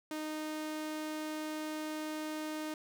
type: tone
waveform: sawtooth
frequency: 308.7 Hz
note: D#4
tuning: 14 cents flat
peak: -33 dBFS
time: 0.11-2.74 s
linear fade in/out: 2 ms
effects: none